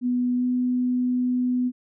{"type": "tone with pitch glide", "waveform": "sine", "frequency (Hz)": [247.1, 249.4], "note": ["B3", "B3"], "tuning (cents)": [1, 17], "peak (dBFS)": -20, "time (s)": [0.01, 1.72], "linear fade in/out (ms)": 50, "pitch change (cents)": 16, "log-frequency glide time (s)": [0.36, 0.44], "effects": []}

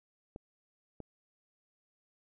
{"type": "clicks", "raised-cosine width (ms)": 2, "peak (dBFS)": -30, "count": 2, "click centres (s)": [0.361, 1.003], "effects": []}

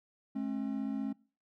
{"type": "tone pair together", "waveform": "triangle", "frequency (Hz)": [213.8, 269.4], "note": ["A3", "C#4"], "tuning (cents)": [-49, -49], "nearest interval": "major third", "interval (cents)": 400, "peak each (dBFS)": [-34, -33], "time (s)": [0.35, 1.13], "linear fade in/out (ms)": 10, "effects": ["noise-tail reverb RT60 0.4 s tail -24 dB re dry"]}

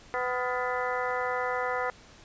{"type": "harmonic tone with a mistuned harmonic", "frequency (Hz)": 250.4, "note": "B3", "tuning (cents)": 24, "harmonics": [2, 3, 4, 5, 6, 7, 8], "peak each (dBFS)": [-32, -34, -35, -36, -37, -37, -38], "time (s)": [0.14, 1.9], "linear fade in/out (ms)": 0, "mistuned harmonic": 6, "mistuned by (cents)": -100, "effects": ["pink hiss -53 dBFS RMS until 2.24 s", "resampled to 16000 Hz"]}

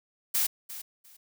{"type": "noise with echo", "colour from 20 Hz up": "blue", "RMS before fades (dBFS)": -26, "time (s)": [0.34, 0.47], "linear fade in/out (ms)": 10, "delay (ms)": 350, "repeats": 2, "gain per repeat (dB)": -14, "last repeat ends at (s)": 1.17, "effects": []}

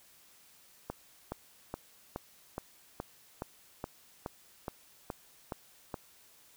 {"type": "click train", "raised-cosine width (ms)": 1, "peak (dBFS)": -22, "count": 13, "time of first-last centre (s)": [0.9, 5.942], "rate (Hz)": 2.38, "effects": ["white hiss -61 dBFS RMS until 6.56 s"]}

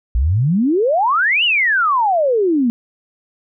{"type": "exponential two-way sweep", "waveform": "sine", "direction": "up then down", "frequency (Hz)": [55, 3020, 226.5], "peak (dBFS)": -12, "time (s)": [0.15, 2.7], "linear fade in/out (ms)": 0, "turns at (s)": 1.44, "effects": []}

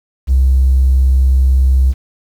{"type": "tone", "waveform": "triangle", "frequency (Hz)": 65.41, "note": "C2", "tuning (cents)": 0, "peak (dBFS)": -3, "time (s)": [0.27, 1.94], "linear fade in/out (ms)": 50, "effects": ["tanh soft clip ceiling -5 dBFS", "7-bit"]}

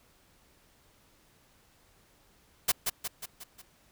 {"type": "noise with echo", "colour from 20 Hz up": "white", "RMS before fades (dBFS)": -24, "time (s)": [2.68, 2.72], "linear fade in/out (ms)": 10, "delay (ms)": 180, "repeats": 5, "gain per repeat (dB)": -5, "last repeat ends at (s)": 3.62, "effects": ["pink hiss -64 dBFS RMS until 3.91 s"]}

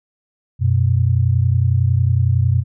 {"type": "tone pair together", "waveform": "sine", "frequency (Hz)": [92.45, 123.4], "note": ["F#2", "B2"], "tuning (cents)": [-1, -1], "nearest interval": "perfect fourth", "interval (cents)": 500, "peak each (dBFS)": -15, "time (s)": [0.59, 2.64], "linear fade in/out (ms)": 50, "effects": []}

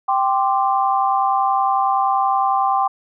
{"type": "chord", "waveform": "sine", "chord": "G suspended fourth", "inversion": "none", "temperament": "just", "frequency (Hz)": [784, 1045.3, 1176], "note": ["G5", "C6", "D6"], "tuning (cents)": [0, -2, 2], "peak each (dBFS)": [-17, -20, -22], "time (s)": [0.08, 2.88], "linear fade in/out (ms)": 10, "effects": []}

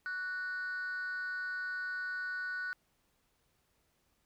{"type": "tone with frequency modulation", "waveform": "sine", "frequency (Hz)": 1480, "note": "F#6", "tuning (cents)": 0, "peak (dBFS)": -33, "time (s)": [0.06, 2.73], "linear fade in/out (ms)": 0, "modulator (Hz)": 351, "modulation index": 0.31, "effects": ["tanh soft clip ceiling -34 dBFS", "pink hiss -75 dBFS RMS until 4.25 s"]}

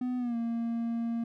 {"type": "tone with pitch glide", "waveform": "triangle", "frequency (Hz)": [250, 231.9], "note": ["B3", "A#3"], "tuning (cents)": [21, -9], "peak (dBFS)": -27, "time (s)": [0.01, 1.24], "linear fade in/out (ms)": 5, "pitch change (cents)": -130, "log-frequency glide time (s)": [0.18, 0.36], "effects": []}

